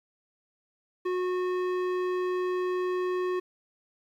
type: tone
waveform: square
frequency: 364.5 Hz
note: F#4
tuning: 26 cents flat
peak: -27 dBFS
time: 1.05-3.4 s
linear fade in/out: 10 ms
effects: low-pass 2000 Hz 12 dB/octave + 10-bit